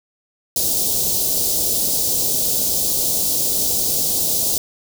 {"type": "band-stop noise", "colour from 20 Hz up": "white", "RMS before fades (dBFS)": -19, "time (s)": [0.56, 4.58], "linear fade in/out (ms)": 2, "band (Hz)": [650, 4200], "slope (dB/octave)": 24, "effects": []}